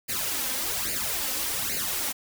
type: noise with flanger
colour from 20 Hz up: white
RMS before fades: -29 dBFS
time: 0.08-2.13 s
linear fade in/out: 20 ms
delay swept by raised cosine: 0.43 to 3.93 ms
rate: 1.2 Hz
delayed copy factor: +0.8
effects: none